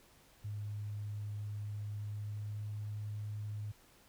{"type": "tone with pitch glide", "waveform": "sine", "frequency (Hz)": [104.1, 105.07], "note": ["G#2", "G#2"], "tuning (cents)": [5, 21], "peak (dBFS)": -38, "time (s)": [0.44, 3.72], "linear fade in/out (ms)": 10, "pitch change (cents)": 16, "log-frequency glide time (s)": [2.03, 2.64], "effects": ["pink hiss -64 dBFS RMS until 4.08 s"]}